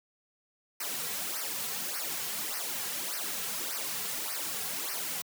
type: noise with flanger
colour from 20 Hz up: white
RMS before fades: -35 dBFS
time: 0.8-5.22 s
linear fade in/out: 5 ms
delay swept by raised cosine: 0.27 to 3.37 ms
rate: 1.7 Hz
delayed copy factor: -0.85
effects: high-pass 150 Hz 12 dB/octave